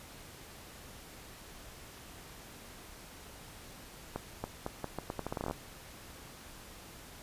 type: accelerating click train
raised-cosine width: 1 ms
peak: -21 dBFS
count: 16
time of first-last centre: 4.16-5.511 s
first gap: 280 ms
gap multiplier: 0.8
effects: pink hiss -51 dBFS RMS until 7.22 s + resampled to 32000 Hz